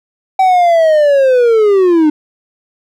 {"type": "linear sweep", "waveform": "triangle", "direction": "down", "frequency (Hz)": [768, 296.9], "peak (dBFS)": -4, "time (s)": [0.39, 2.1], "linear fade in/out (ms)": 5, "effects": []}